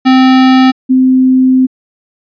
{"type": "tone pair in turn", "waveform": ["square", "sine"], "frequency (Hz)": [259.8, 258.7], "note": ["C4", "C4"], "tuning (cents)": [-12, -19], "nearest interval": "unison", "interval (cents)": 7, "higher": "first", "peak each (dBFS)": -4, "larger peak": "neither", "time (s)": [[0.05, 0.72], [0.89, 1.67]], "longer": "second", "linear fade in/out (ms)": 20, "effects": ["resampled to 11025 Hz"]}